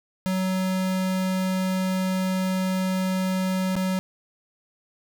square tone with dropouts, 187.1 Hz, F#3, 20 cents sharp, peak -23 dBFS, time 0.26-3.99 s, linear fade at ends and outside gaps 0 ms, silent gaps 3.755-3.764 s, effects none

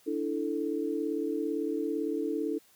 sine chord, D suspended second, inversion none, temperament equal with one note detuned, 291.8 / 329.6 / 440 Hz, D4 / E4 / A4, -11 / 0 / 0 cents, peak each -33 dBFS, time 0.06-2.59 s, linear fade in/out 20 ms, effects white hiss -62 dBFS RMS until 2.75 s + high-pass 60 Hz 12 dB/octave

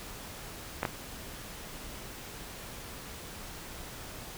clicks, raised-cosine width 0.5 ms, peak -14 dBFS, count 2, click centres 0.831 / 0.852 s, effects pink hiss -44 dBFS RMS until 4.37 s

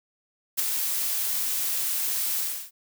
blue noise with ADSR envelope, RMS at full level -22 dBFS, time 0.57-2.71 s, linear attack 24 ms, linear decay 11 ms, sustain -5 dB, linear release 310 ms, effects none

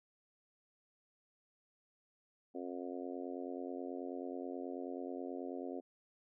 harmonic tone, 89.3 Hz, F2, 39 cents sharp, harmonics 3 / 4 / 5 / 6 / 7 / 8, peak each -44 / -46 / -48 / -50 / -51 / -52 dBFS, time 2.54-5.81 s, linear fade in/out 20 ms, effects none

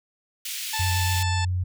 pink high-pass noise, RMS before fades -32 dBFS, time 0.45-1.23 s, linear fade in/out 5 ms, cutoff 2400 Hz, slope 24 dB/octave
harmonic tone, 880 Hz, A5, in tune, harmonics 1 / 2 / 3 / 4 / 5 / 6 / 8 / 9, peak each -30 / -33 / -35 / -36 / -37 / -38 / -39 / -40 dBFS, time 0.73-1.45 s, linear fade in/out 5 ms
sine tone, 90.8 Hz, F#2, 32 cents flat, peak -22 dBFS, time 0.79-1.64 s, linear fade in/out 10 ms
effects none

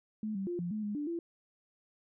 sine tone with pitch steps, 215.3 / 194.1 / 350.3 / 174.3 / 214.2 / 207.2 / 293.5 / 338.2 Hz, A3 / G3 / F4 / F3 / A3 / G#3 / D4 / E4, -37 / -17 / +5 / -3 / -46 / -4 / -1 / +44 cents, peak -33 dBFS, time 0.23-1.19 s, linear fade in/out 2 ms, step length 120 ms, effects none

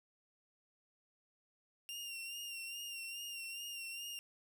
sawtooth tone with vibrato, 2779 Hz, F7, 9 cents flat, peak -40 dBFS, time 1.89-4.19 s, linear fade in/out 0 ms, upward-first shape sine, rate 2.4 Hz, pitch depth 42 cents each way, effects none

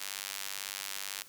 sawtooth tone with high-pass filter, 98 Hz, G2, in tune, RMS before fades -40 dBFS, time 0-1.23 s, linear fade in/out 10 ms, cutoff 2600 Hz, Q 0.5, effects white hiss -55 dBFS RMS until 1.28 s

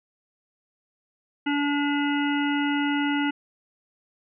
harmonic tone, 288.1 Hz, D4, 33 cents flat, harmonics 1 / 3 / 5 / 7 / 9 / 10, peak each -23 / -31 / -31 / -33 / -39 / -35 dBFS, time 1.46-3.31 s, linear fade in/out 10 ms, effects none

